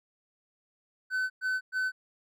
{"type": "tone bursts", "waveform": "triangle", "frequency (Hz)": 1516, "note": "F#6", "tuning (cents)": 42, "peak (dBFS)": -25, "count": 3, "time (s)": [1.1, 1.92], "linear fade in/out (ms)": 50, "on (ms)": 200, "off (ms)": 110, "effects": []}